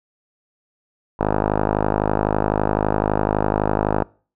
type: tone with low-pass filter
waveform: 5% pulse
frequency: 51.91 Hz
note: G#1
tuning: in tune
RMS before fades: -20 dBFS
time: 1.19-4.04 s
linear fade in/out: 10 ms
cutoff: 1000 Hz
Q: 7.5
effects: noise-tail reverb RT60 0.4 s tail -25 dB re dry